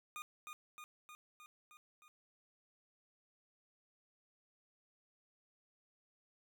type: tone with echo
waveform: 25% pulse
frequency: 1223 Hz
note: D#6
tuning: 30 cents flat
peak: -40 dBFS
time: 0.16-0.22 s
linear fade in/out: 0 ms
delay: 310 ms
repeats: 6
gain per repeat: -3 dB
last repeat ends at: 2.08 s
effects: none